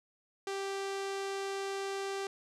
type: tone with low-pass filter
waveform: sawtooth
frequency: 392 Hz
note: G4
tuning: in tune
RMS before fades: -37 dBFS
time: 0.47-2.27 s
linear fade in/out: 2 ms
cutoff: 7500 Hz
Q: 1
effects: none